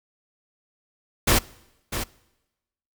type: noise with echo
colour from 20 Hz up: pink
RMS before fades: -18 dBFS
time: 1.27-1.39 s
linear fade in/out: 10 ms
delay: 650 ms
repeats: 1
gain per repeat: -10 dB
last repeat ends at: 2.04 s
effects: noise-tail reverb RT60 1.0 s tail -23 dB re dry